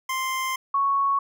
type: tone pair in turn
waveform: 25% pulse / sine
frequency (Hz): 1046.5 / 1108.7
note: C6 / C#6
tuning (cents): 0 / 0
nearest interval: minor second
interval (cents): 100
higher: second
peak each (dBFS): -21 / -19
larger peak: second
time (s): 0.09-0.56 / 0.74-1.19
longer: first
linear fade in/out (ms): 5
effects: none